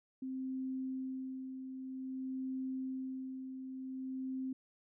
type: tone with tremolo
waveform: sine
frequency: 261.6 Hz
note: C4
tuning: in tune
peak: -36 dBFS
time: 0.22-4.53 s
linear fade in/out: 5 ms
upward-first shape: sine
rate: 0.52 Hz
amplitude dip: 50%
effects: none